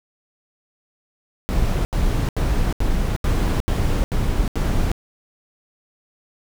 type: noise bursts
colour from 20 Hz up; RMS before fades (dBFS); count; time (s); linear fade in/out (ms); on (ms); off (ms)
brown; -19; 8; 1.49-4.916; 0; 360; 78
effects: none